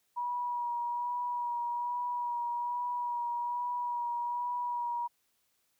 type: tone with vibrato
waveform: sine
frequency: 964 Hz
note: B5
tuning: 42 cents flat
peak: -31 dBFS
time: 0.16-5.08 s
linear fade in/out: 20 ms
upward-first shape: sine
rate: 1.2 Hz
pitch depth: 18 cents each way
effects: white hiss -75 dBFS RMS until 5.79 s